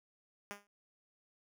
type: tone with exponential decay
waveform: 5% pulse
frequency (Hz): 203.5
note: G#3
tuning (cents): -35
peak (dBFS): -28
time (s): 0.51-0.67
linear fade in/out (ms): 0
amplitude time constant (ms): 34
effects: none